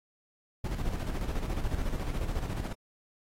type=noise with tremolo; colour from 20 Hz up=brown; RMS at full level=-30 dBFS; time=0.64-2.73 s; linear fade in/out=5 ms; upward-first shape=square; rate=14 Hz; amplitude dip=50%; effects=AAC 48 kbps